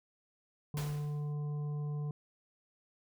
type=harmonic tone; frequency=147.7 Hz; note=D3; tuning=10 cents sharp; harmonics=1 / 3 / 5 / 7; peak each=-34 / -50 / -57 / -58 dBFS; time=0.74-2.11 s; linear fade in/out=2 ms
type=noise with exponential decay; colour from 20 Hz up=pink; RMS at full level=-40 dBFS; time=0.77-1.33 s; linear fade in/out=1 ms; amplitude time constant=120 ms
effects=none